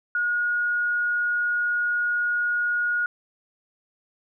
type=tone; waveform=sine; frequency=1442 Hz; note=F#6; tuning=45 cents flat; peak=-21 dBFS; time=0.15-3.06 s; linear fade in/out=2 ms; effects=none